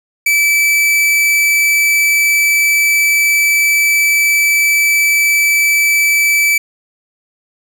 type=tone; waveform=45% pulse; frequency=2311 Hz; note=D7; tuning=28 cents flat; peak=-9 dBFS; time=0.26-6.58 s; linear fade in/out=5 ms; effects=none